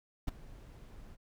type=noise with ADSR envelope; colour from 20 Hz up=brown; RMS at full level=-30 dBFS; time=0.27-1.17 s; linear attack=14 ms; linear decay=12 ms; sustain=-21 dB; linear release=35 ms; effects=none